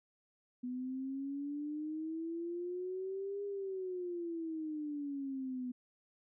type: exponential two-way sweep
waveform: sine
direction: up then down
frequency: 246.9 to 406.2 to 246.9 Hz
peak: -37 dBFS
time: 0.63-5.72 s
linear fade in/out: 10 ms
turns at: 3.44 s
effects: none